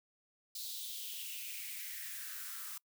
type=noise with high-pass filter sweep; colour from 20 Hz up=blue; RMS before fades=-44 dBFS; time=0.55-2.78 s; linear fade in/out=5 ms; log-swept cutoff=4200 to 1200 Hz; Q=4.4; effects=noise-tail reverb RT60 0.1 s tail -25 dB re dry